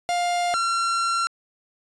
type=tone pair in turn; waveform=45% pulse; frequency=703 / 1365.2 Hz; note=F5 / F6; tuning=+11 / -40 cents; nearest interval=major seventh; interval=1149 cents; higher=second; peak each=-21 dBFS; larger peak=neither; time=0.09-0.54 / 0.54-1.27 s; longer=second; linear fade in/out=0 ms; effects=resampled to 22050 Hz